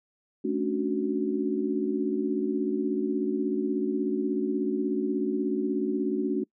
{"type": "chord", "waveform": "sine", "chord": "D major seventh", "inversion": "second", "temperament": "equal with one note detuned", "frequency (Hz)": [217.3, 277.2, 293.7, 370], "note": ["A3", "C#4", "D4", "F#4"], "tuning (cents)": [-21, 0, 0, 0], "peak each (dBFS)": [-31, -30, -31, -29], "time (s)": [0.44, 6.44], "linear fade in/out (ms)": 10, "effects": ["noise-tail reverb RT60 0.1 s tail -25 dB re dry"]}